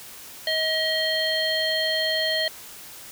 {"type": "harmonic tone with a mistuned harmonic", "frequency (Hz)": 634, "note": "D#5", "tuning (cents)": 32, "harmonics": [1, 3, 5, 7], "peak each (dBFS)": [-27, -27, -27, -27], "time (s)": [0.47, 2.48], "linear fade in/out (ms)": 2, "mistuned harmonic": 7, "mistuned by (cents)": -62, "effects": ["white hiss -42 dBFS RMS until 3.11 s"]}